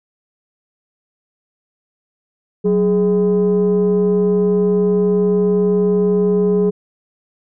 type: tone pair together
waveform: sine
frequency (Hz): 185.3 / 416.6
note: F#3 / G#4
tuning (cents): +3 / +5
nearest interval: octave + major second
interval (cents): 1402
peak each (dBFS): -14 / -12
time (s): 2.64-6.71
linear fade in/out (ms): 20
effects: tanh soft clip ceiling -8 dBFS